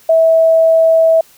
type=tone; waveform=sine; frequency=651 Hz; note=E5; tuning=22 cents flat; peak=-6 dBFS; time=0.09-1.21 s; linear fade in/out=5 ms; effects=white hiss -46 dBFS RMS until 1.37 s

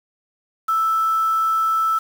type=tone with quantisation; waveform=sine; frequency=1318.5 Hz; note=E6; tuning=in tune; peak=-16 dBFS; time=0.68-1.99 s; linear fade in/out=10 ms; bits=6; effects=none

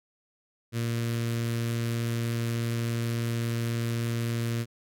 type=tone with notch filter; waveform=sawtooth; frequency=116.54 Hz; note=A#2; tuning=in tune; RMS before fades=-29 dBFS; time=0.72-4.66 s; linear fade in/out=50 ms; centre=820 Hz; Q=0.85; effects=AAC 64 kbps

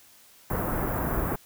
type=band-stop noise; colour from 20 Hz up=pink; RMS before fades=-28 dBFS; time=0.5-1.36 s; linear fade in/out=5 ms; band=1500 to 14000 Hz; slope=24 dB/octave; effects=white hiss -55 dBFS RMS until 1.45 s

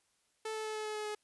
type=tone with pitch steps; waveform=sawtooth; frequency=438.4 / 435.6 / 432.9 / 430.1 / 427.4 / 424.7 / 422 Hz; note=A4 / A4 / A4 / A4 / G#4 / G#4 / G#4; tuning=-6 / -17 / -28 / -39 / +50 / +39 / +28 cents; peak=-33 dBFS; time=0.45-1.15 s; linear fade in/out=5 ms; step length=100 ms; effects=white hiss -75 dBFS RMS until 1.23 s + resampled to 24000 Hz

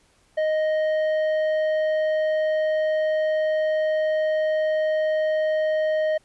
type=tone with tanh clipping; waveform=sine; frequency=622.3 Hz; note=D#5; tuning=in tune; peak=-21 dBFS; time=0.37-6.18 s; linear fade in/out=10 ms; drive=8 dB; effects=pink hiss -61 dBFS RMS until 6.24 s + resampled to 24000 Hz

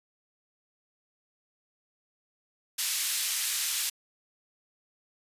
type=band-pass noise; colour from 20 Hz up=white; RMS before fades=-30 dBFS; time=2.78-3.9 s; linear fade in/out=10 ms; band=2200 to 12000 Hz; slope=12 dB/octave; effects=resampled to 32000 Hz

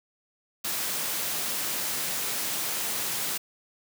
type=high-pass noise; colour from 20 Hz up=white; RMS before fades=-30 dBFS; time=0.64-3.38 s; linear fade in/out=10 ms; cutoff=110 Hz; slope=96 dB/octave; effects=none

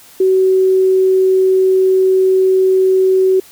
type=tone; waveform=sine; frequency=377.2 Hz; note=F#4; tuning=33 cents sharp; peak=-8 dBFS; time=0.2-3.4 s; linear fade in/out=5 ms; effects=white hiss -42 dBFS RMS until 3.51 s

